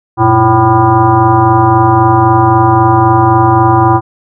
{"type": "tone with frequency modulation", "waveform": "sine", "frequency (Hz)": 554.4, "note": "C#5", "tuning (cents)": 0, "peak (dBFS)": -4, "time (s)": [0.17, 4.01], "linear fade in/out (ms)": 50, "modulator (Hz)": 217, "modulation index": 2.6, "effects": []}